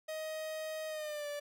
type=tone with pitch glide; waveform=45% pulse; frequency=628 to 582.6 Hz; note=D#5 to D5; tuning=+16 to -14 cents; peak=-38 dBFS; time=0.08-1.4 s; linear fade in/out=10 ms; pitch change=-130 cents; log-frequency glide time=0.88-1.28 s; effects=none